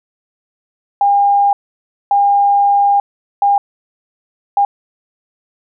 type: tone bursts at uneven times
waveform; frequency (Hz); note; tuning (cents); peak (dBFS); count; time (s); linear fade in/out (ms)
sine; 806; G5; +48; -8; 4; 1.01-1.53 / 2.11-3 / 3.42-3.58 / 4.57-4.65; 2
effects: none